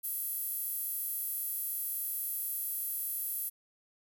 sawtooth tone with high-pass filter, 659.3 Hz, E5, in tune, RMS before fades -36 dBFS, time 0.03-3.5 s, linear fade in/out 20 ms, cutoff 12000 Hz, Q 5.5, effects none

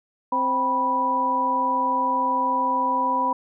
harmonic tone with a mistuned harmonic, 261.6 Hz, C4, in tune, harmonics 1 / 2 / 3 / 4, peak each -30 / -31 / -32 / -20 dBFS, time 0.32-3.33 s, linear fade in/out 5 ms, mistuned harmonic 4, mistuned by -110 cents, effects none

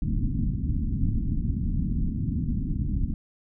pink low-pass noise, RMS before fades -26 dBFS, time 0.02-3.14 s, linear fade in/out 2 ms, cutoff 270 Hz, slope 48 dB/octave, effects none

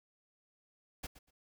pink noise with echo, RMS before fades -42 dBFS, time 1.03-1.07 s, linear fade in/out 10 ms, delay 120 ms, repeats 2, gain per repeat -15 dB, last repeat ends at 1.31 s, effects none

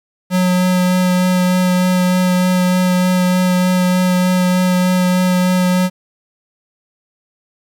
square tone with vibrato, 182.2 Hz, F#3, 26 cents flat, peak -12 dBFS, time 0.3-5.9 s, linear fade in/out 50 ms, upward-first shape sine, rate 3.3 Hz, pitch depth 10 cents each way, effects 8-bit

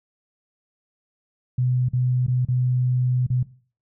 sine tone with dropouts, 125.8 Hz, B2, 32 cents sharp, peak -18 dBFS, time 1.58-3.43 s, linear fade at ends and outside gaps 5 ms, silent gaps 1.887-1.933 / 2.266-2.28 / 2.451-2.485 / 3.266-3.301 s, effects noise-tail reverb RT60 0.4 s tail -17 dB re dry

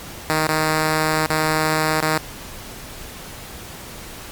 5% pulse tone with dropouts, 156.3 Hz, D#3, 8 cents sharp, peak -6 dBFS, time 0.3-2.18 s, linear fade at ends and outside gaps 0 ms, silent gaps 0.469-0.486 / 1.26-1.299 / 2.004-2.026 s, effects pink hiss -36 dBFS RMS until 4.31 s + Opus 48 kbps

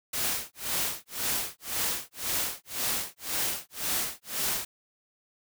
white noise with tremolo, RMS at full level -28 dBFS, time 0.13-4.65 s, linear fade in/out 5 ms, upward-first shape sine, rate 1.9 Hz, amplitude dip 100%, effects none

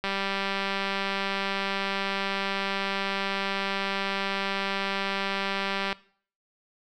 click train, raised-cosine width 0.3 ms, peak -13 dBFS, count 1155, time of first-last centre 0.04-5.928 s, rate 196 Hz, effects noise-tail reverb RT60 0.5 s tail -20 dB re dry

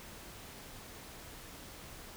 silence, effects pink hiss -50 dBFS RMS until 2.16 s

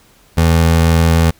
25% pulse tone, 82.41 Hz, E2, in tune, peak -5 dBFS, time 0.37-1.31 s, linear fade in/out 10 ms, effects pink hiss -49 dBFS RMS until 1.39 s

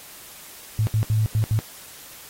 sine tone bursts at uneven times, 109 Hz, A2, 16 cents flat, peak -17 dBFS, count 5, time 0.79-0.87 / 0.94-1.03 / 1.1-1.26 / 1.35-1.44 / 1.51-1.59 s, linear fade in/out 0 ms, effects white hiss -43 dBFS RMS until 2.29 s + AAC 48 kbps

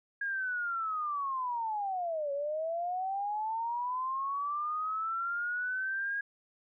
sine linear two-way sweep, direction down then up, 1642 to 554.4 to 1642 Hz, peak -31 dBFS, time 0.21-6.21 s, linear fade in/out 5 ms, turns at 2.32 s, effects none

